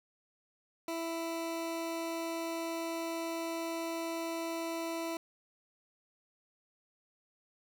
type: tone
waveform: 20% pulse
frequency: 331.1 Hz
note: E4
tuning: 8 cents sharp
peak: -30 dBFS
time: 0.88-5.17 s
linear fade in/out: 2 ms
effects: none